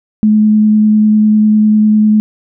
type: tone with vibrato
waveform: sine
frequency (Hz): 213.6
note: G#3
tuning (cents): +49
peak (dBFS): -5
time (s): 0.23-2.2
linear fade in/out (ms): 0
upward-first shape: triangle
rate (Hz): 10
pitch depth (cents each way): 11
effects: none